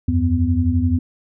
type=tone cluster; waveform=sine; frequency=82.6 / 94.2 / 250.9 Hz; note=E2 / F#2 / B3; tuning=+4 / +32 / +28 cents; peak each=-19 dBFS; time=0.08-0.99 s; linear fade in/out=5 ms; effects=none